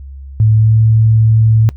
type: tone with pitch glide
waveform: sine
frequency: 109.1 to 111.01 Hz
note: A2 to A2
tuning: -14 to +16 cents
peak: -6 dBFS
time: 0.4-1.69 s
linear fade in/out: 0 ms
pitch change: +30 cents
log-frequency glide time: 0.54-0.82 s
effects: noise-tail reverb RT60 0.1 s tail -21 dB re dry + added 68 Hz sine -27 dBFS peak until 1.76 s